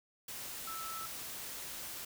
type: tone in noise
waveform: sine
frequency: 1316 Hz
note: E6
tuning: 3 cents flat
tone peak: -42 dBFS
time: 0.67-1.06 s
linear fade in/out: 5 ms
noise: white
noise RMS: -44 dBFS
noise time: 0.28-2.05 s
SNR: -1 dB
effects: none